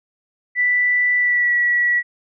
sine tone with pitch glide, 1975.5 to 1936 Hz, B6 to B6, 0 to -35 cents, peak -14 dBFS, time 0.55-2.03 s, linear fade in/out 50 ms, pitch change -35 cents, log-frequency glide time 1.17-1.54 s, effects none

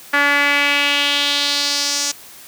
sawtooth tone with band-pass filter sweep, 286.3 Hz, D4, 44 cents flat, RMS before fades -17 dBFS, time 0.13-2.12 s, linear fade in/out 10 ms, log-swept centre 1700 to 6200 Hz, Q 2.8, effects white hiss -40 dBFS RMS until 2.47 s + high-pass 80 Hz 12 dB/octave

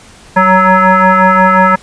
sine tone with frequency modulation, 189.3 Hz, F#3, 40 cents sharp, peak -4 dBFS, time 0.36-1.76 s, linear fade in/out 10 ms, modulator 373 Hz, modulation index 4.1, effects pink hiss -38 dBFS RMS until 1.82 s + resampled to 22050 Hz

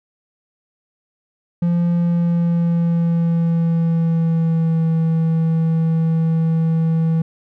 triangle tone with pitch glide, 172.2 to 162.63 Hz, F3 to E3, -24 to -23 cents, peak -12 dBFS, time 1.62-7.22 s, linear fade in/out 5 ms, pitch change -99 cents, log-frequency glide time 1.92-4.86 s, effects none

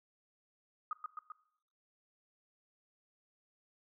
sine tone with echo, 1244.5 Hz, D#6, in tune, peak -34 dBFS, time 0.91-0.93 s, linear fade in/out 2 ms, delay 130 ms, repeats 3, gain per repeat -3 dB, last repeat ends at 1.32 s, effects noise-tail reverb RT60 0.7 s tail -18 dB re dry

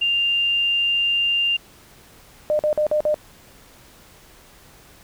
sine tone, 2794 Hz, F7, in tune, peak -17 dBFS, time 0.01-1.57 s, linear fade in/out 10 ms
sine tone bursts, 605 Hz, D#5, 49 cents flat, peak -16 dBFS, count 5, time 2.5-3.143 s, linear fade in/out 0 ms, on 91 ms, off 47 ms
effects pink hiss -49 dBFS RMS until 5.03 s

